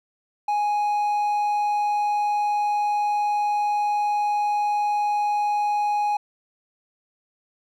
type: tone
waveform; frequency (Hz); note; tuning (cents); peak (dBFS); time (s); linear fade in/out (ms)
triangle; 830.6; G#5; 0; -18; 0.48-6.17; 5
effects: none